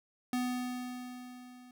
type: tone with level ramp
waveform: square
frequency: 249.1 Hz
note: B3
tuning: 15 cents sharp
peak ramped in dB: -30 to -53 dBFS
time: 0.33-1.71 s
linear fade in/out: 2 ms
effects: none